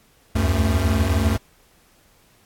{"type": "tone cluster", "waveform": "square", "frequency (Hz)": [73, 80.6, 92.6, 222.3], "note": ["D2", "E2", "F#2", "A3"], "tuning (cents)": [-10, -38, 2, 18], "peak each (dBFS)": [-22, -27, -21, -27], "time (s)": [0.35, 1.37], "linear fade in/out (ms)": 10, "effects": ["pink hiss -57 dBFS RMS until 2.45 s", "AAC 64 kbps"]}